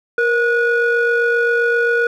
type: ring-modulated tone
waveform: triangle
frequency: 493.9 Hz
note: B4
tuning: in tune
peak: -8 dBFS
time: 0.18-2.07 s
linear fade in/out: 2 ms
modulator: 964 Hz
effects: none